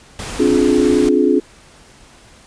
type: noise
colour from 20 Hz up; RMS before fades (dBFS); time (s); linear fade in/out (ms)
pink; -27; 0.19-1.09; 2
type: chord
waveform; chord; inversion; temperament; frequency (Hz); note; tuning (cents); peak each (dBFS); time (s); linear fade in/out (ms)
sine; D half-diminished seventh; third; just; 264.3 / 293.7 / 352.4 / 422.9; C4 / D4 / F4 / Ab4; +18 / 0 / +16 / +31; -16; 0.39-1.4; 10
effects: pink hiss -45 dBFS RMS until 2.46 s + resampled to 22050 Hz